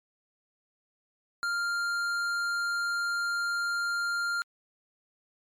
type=tone with tanh clipping; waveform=triangle; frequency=1396.9 Hz; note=F6; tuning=in tune; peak=-29 dBFS; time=1.43-4.42 s; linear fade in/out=0 ms; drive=16 dB; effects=MP3 96 kbps